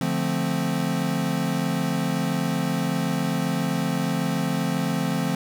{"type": "chord", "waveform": "square", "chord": "D minor seventh", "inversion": "none", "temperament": "equal", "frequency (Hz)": [146.83, 174.61, 220, 261.6], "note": ["D3", "F3", "A3", "C4"], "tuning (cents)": [0, 0, 0, 0], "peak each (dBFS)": [-30, -27, -30, -29], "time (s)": [0.01, 5.35], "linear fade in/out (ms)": 2, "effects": []}